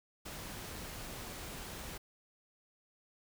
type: noise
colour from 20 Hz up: pink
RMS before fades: -45 dBFS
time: 0.25-1.98 s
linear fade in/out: 10 ms
effects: none